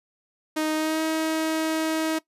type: tone with pitch glide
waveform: sawtooth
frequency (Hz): 311.1 to 318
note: D#4 to D#4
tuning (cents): 0 to +38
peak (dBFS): -19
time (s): 0.56-2.19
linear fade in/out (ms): 10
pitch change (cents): +38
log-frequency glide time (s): 0.75-1.02
effects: noise-tail reverb RT60 0.1 s tail -19 dB re dry + resampled to 32000 Hz